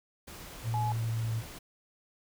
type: noise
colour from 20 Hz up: pink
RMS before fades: -46 dBFS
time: 0.27-1.59 s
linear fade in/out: 10 ms
type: tone with pitch glide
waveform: sine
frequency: 114.4 to 112.83 Hz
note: A#2 to A2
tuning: -32 to +44 cents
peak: -29 dBFS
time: 0.63-1.43 s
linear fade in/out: 50 ms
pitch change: -24 cents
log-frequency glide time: 0.8-1.32 s
type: tone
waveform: sine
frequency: 847 Hz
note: G#5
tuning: 34 cents sharp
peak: -31 dBFS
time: 0.74-0.92 s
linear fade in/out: 0 ms
effects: none